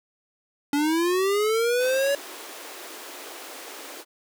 square linear sweep, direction up, 282.2 to 568 Hz, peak -21 dBFS, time 0.73-2.15 s, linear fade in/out 2 ms
pink high-pass noise, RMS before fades -40 dBFS, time 1.78-4.05 s, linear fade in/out 50 ms, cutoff 290 Hz, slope 48 dB/octave
effects none

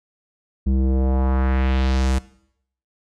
square tone with low-pass filter sweep, 65.41 Hz, C2, in tune, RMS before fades -19 dBFS, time 0.66-2.19 s, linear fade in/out 10 ms, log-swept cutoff 230 to 9200 Hz, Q 1.5, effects noise-tail reverb RT60 0.7 s tail -19 dB re dry

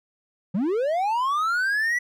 triangle linear sweep, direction up, 164.81 to 1975.5 Hz, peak -19 dBFS, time 0.54-1.99 s, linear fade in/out 10 ms, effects none

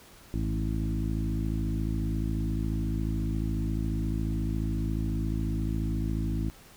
harmonic tone with a mistuned harmonic, 54.2 Hz, A1, 25 cents flat, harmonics 1 / 2 / 3 / 4 / 5 / 6, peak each -30 / -33 / -35 / -36 / -37 / -38 dBFS, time 0.34-6.5 s, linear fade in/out 0 ms, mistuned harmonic 2, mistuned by -42 cents, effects pink hiss -53 dBFS RMS until 6.76 s

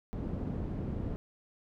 white low-pass noise, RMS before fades -36 dBFS, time 0.13-1.16 s, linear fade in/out 0 ms, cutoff 220 Hz, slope 12 dB/octave, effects none

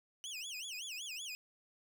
25% pulse tone with vibrato, 2900 Hz, F#7, 35 cents flat, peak -38 dBFS, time 0.24-1.35 s, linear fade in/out 0 ms, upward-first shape sine, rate 5.3 Hz, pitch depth 290 cents each way, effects none

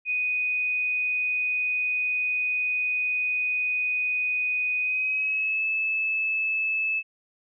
sine tone with pitch glide, 2489 to 2610 Hz, D#7 to E7, 0 to -18 cents, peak -23 dBFS, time 0.05-7.03 s, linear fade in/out 50 ms, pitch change +82 cents, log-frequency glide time 4.8-5.64 s, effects none

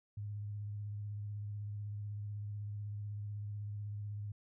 sine tone with vibrato, 103.5 Hz, G#2, 5 cents flat, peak -39 dBFS, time 0.17-4.32 s, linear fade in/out 5 ms, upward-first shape square, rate 16 Hz, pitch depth 20 cents each way, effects none

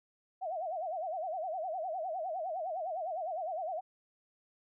sine tone with vibrato, 690 Hz, F5, 21 cents flat, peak -34 dBFS, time 0.41-3.81 s, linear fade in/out 20 ms, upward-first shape sine, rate 9.8 Hz, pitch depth 190 cents each way, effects none

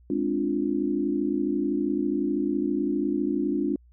sine chord, D half-diminished seventh, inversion second, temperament equal, 207.7 / 261.6 / 293.7 / 349.2 Hz, Ab3 / C4 / D4 / F4, 0 / 0 / 0 / 0 cents, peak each -31 / -30 / -26 / -29 dBFS, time 0.1-3.76 s, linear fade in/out 2 ms, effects added 60 Hz sine -52 dBFS peak until 3.92 s

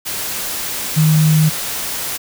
sine tone in noise, 155.6 Hz, D#3, in tune, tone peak -9 dBFS, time 0.96-1.5 s, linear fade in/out 20 ms, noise white, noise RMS -23 dBFS, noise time 0.05-2.18 s, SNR +11 dB, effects none

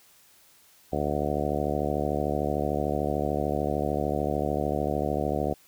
harmonic tone, 73.4 Hz, D2, in tune, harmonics 1 / 2 / 3 / 4 / 5 / 6 / 7 / 8 / 9 / 10, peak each -34 / -34 / -34 / -34 / -34 / -34 / -34 / -34 / -34 / -34 dBFS, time 0.92-5.54 s, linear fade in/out 10 ms, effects white hiss -58 dBFS RMS until 5.67 s

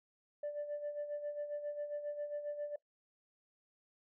sine tone with tremolo, 587.3 Hz, D5, in tune, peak -34 dBFS, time 0.43-2.76 s, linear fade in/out 5 ms, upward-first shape sine, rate 7.4 Hz, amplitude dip 65%, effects noise-tail reverb RT60 0.1 s tail -20 dB re dry + tanh soft clip ceiling -34 dBFS

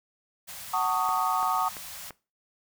white band-stop noise, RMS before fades -41 dBFS, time 0.47-2.11 s, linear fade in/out 20 ms, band 210 to 550 Hz, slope 48 dB/octave
sine chord, D# half-diminished seventh, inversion first, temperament just, 746.7 / 896 / 1120.1 / 1244.5 Hz, F#5 / A5 / C#6 / D#6, +16 / +31 / +18 / 0 cents, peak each -29 dBFS, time 0.73-1.69 s, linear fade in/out 10 ms
click train, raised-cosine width 0.5 ms, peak -25 dBFS, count 4, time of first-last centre 1.09-2.107 s, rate 2.95 Hz
effects noise-tail reverb RT60 0.3 s tail -20 dB re dry

